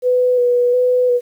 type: tone with vibrato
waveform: sine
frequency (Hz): 493.9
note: B4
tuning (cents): 0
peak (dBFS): -11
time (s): 0.02-1.21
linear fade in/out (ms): 50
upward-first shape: square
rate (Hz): 1.4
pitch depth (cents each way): 19
effects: 8-bit